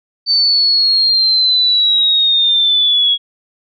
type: linear sweep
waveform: sine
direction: down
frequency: 4563 to 3322 Hz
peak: -9 dBFS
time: 0.26-3.18 s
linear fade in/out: 50 ms
effects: none